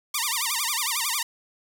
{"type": "tone with vibrato", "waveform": "5% pulse", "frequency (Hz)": 1046.5, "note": "C6", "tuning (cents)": 0, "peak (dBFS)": -12, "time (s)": [0.14, 1.23], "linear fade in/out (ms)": 5, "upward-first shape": "sine", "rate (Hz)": 11, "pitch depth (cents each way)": 260, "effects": []}